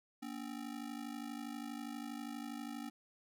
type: ring-modulated tone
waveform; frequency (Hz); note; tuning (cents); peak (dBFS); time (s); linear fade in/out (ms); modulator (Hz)
square; 261.6; C4; 0; -40; 0.22-2.9; 10; 26.2
effects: none